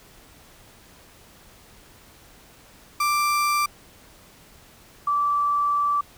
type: tone pair in turn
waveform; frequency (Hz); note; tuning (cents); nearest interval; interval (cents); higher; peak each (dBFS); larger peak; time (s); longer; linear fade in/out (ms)
35% pulse / sine; 1178 / 1161.1; D6 / D6; +5 / -20; unison; 25; first; -18 / -19; first; 3-3.66 / 5.07-6.01; second; 5
effects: pink hiss -51 dBFS RMS until 6.17 s